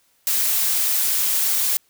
blue noise, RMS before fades -20 dBFS, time 0.27-1.77 s, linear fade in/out 0 ms, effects white hiss -62 dBFS RMS until 1.89 s

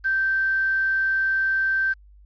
sine tone with quantisation, 1560 Hz, G6, 9 cents flat, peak -19 dBFS, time 0.04-1.94 s, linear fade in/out 20 ms, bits 7, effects added 50 Hz sine -47 dBFS peak until 2.25 s + resampled to 11025 Hz

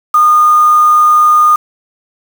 sine tone with quantisation, 1222 Hz, D#6, 32 cents flat, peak -4 dBFS, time 0.14-1.56 s, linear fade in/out 5 ms, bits 4, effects none

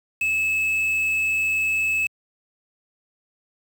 triangle tone with quantisation, 2599 Hz, E7, 25 cents flat, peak -18 dBFS, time 0.21-2.07 s, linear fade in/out 5 ms, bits 6, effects high-pass 100 Hz 12 dB/octave

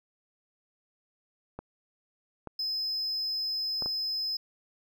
clicks, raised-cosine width 1 ms, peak -24 dBFS, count 4, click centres 1.59 / 2.473 / 3.823 / 3.86 s
triangle tone, 5100 Hz, D#8, 42 cents sharp, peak -28 dBFS, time 2.59-4.37 s, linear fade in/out 5 ms
effects none

